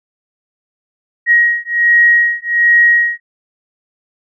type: beating tone pair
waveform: sine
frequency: 1890 / 1891.3 Hz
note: A#6 / A#6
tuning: +23 / +25 cents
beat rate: 1.3 Hz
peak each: -11 / -11 dBFS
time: 1.26-3.2 s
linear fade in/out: 50 ms
effects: none